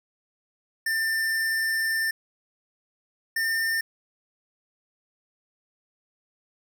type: tone pair in turn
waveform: square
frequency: 1791 / 1804.5 Hz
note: A6 / A6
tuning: +30 / +43 cents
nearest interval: unison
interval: 13 cents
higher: second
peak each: -24 dBFS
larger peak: neither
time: 0.86-2.11 / 3.36-3.81 s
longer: first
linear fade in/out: 5 ms
effects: none